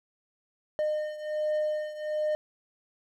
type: beating tone pair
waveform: triangle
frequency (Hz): 609 / 610.3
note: D#5 / D#5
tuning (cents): -37 / -34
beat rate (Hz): 1.3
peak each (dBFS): -27 / -31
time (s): 0.79-2.35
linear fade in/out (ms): 0
effects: none